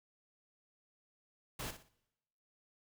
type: noise with echo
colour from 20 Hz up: pink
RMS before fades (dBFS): -42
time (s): 1.59-1.71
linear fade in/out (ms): 5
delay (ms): 60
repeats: 3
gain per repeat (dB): -10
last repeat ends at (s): 1.89
effects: noise-tail reverb RT60 1.0 s tail -24 dB re dry